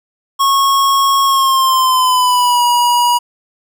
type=tone with pitch glide; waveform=square; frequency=1096 to 965.2 Hz; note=C#6 to B5; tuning=-20 to -40 cents; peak=-10 dBFS; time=0.39-3.19 s; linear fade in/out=20 ms; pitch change=-220 cents; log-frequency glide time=1.25-2.63 s; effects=none